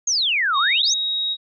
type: exponential two-way sweep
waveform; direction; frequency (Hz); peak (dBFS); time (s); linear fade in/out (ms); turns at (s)
sine; down then up; 6740 to 1070 to 6740; -17; 0.07-0.94; 5; 0.58
type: tone with pitch glide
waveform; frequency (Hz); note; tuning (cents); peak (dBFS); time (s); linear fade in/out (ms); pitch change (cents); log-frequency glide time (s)
sine; 3729 to 3790; A#7 to A#7; 0 to +28; -20; 0.53-1.37; 50; +28; 0.75-0.96
effects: none